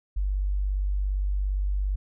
sine tone, 48.71 Hz, G1, 10 cents flat, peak -23 dBFS, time 0.16-1.96 s, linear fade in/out 10 ms, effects none

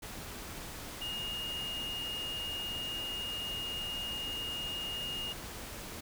sine tone in noise, 2849 Hz, F7, 34 cents sharp, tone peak -36 dBFS, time 1.01-5.33 s, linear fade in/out 10 ms, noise pink, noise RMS -44 dBFS, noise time 0.02-6.01 s, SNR +5 dB, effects none

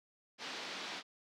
white band-pass noise, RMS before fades -44 dBFS, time 0.38-1.03 s, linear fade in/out 50 ms, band 190 to 4600 Hz, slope 24 dB/octave, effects none

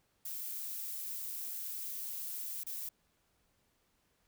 violet noise with dropouts, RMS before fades -41 dBFS, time 0.25-2.89 s, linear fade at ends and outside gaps 5 ms, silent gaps 2.636-2.665 s, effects pink hiss -75 dBFS RMS until 4.27 s

